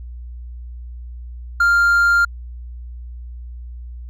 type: tone with hard clipping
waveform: triangle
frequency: 1396.9 Hz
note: F6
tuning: in tune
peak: -12 dBFS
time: 1.6-2.25 s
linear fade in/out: 5 ms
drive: 5 dB
effects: added 60 Hz sine -30 dBFS peak until 4.09 s